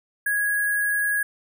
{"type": "tone with sample-and-hold", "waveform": "sine", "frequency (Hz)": 1661.2, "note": "G#6", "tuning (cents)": 0, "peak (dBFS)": -20, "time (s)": [0.26, 1.23], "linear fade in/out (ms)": 5, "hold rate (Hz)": 11025, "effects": []}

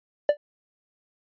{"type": "tone with exponential decay", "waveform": "triangle", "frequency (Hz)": 587.3, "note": "D5", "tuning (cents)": 0, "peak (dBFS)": -9, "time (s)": [0.29, 0.37], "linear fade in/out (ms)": 2, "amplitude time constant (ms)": 17, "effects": ["resampled to 11025 Hz"]}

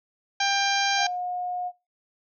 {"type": "harmonic tone", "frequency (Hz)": 794, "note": "G5", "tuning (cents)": 22, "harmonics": [1, 2, 3, 4, 5, 6, 7, 8], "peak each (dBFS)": [-25, -28, -30, -31, -32, -33, -33, -34], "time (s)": [0.4, 1.07], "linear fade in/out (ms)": 5}
{"type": "tone", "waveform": "sine", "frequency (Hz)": 720, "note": "F#5", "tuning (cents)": -47, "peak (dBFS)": -27, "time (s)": [0.96, 1.72], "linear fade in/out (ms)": 50}
{"effects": ["noise-tail reverb RT60 0.3 s tail -26 dB re dry"]}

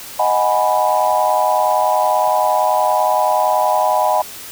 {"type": "chord", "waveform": "sine", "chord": "G# minor seventh", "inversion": "second", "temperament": "equal", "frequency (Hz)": [622.3, 740, 830.6, 987.8], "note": ["D#5", "F#5", "G#5", "B5"], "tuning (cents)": [0, 0, 0, 0], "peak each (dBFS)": -18, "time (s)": [0.19, 4.22], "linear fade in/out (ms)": 5, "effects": ["white hiss -33 dBFS RMS until 4.51 s"]}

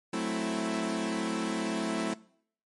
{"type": "chord", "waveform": "sawtooth", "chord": "F# half-diminished seventh", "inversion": "none", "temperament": "equal", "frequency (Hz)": [185, 220, 261.6, 329.6], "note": ["F#3", "A3", "C4", "E4"], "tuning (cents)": [0, 0, 0, 0], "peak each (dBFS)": [-33, -30, -33, -30], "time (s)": [0.13, 2.14], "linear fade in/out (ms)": 5, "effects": ["noise-tail reverb RT60 0.6 s tail -21 dB re dry", "MP3 48 kbps"]}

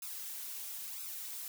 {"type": "noise with flanger", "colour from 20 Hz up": "blue", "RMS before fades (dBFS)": -43, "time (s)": [0.02, 1.48], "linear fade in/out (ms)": 2, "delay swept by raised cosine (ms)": [0.78, 5.18], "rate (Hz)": 1, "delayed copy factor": 0.85, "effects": []}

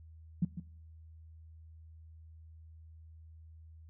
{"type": "tone with echo", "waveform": "sine", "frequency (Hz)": 174.61, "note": "F3", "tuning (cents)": 0, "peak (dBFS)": -25, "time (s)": [0.42, 0.45], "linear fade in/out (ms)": 5, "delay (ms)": 150, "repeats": 1, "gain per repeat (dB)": -11, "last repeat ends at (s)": 0.6, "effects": ["noise-tail reverb RT60 0.8 s tail -23 dB re dry", "added 80 Hz sine -51 dBFS peak until 3.89 s"]}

